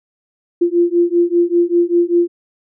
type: beating tone pair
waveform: sine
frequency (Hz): 343.6 / 348.7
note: F4 / F4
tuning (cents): -28 / -3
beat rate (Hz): 5.1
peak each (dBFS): -14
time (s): 0.61-2.28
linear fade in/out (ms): 10
effects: none